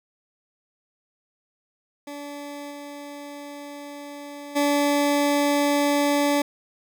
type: tone with level steps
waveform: 20% pulse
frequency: 288 Hz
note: D4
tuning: 34 cents flat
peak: -29 / -31 / -14 dBFS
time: 2.07-6.42 s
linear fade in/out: 5 ms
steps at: 2.7 / 4.55 s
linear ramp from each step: 20 ms
effects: none